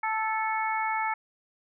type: harmonic tone with a mistuned harmonic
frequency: 440 Hz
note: A4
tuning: in tune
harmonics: 2 / 3 / 4 / 5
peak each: -28 / -33 / -36 / -33 dBFS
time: 0.03-1.14 s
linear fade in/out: 5 ms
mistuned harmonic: 4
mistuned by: -16 cents
effects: none